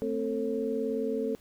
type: tone cluster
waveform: sine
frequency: 225.1 / 264.1 / 446.3 / 543 Hz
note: A3 / C4 / A4 / C#5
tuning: +40 / +16 / +25 / -36 cents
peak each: -35 / -34 / -30 / -38 dBFS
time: 0.02-1.35 s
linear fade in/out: 0 ms
effects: pink hiss -60 dBFS RMS until 1.4 s